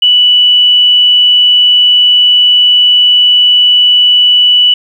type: tone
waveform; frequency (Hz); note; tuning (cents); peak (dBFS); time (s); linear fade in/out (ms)
sine; 2960; F#7; 0; -3; 0.02-4.74; 5
effects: 7-bit